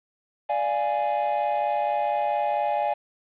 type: chord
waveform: triangle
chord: D diminished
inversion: none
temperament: equal with one note detuned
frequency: 587.3 / 691.6 / 830.6 Hz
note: D5 / F5 / Ab5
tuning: 0 / -17 / 0 cents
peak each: -26 / -26 / -23 dBFS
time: 0.49-2.94 s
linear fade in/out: 10 ms
effects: resampled to 8000 Hz + 8-bit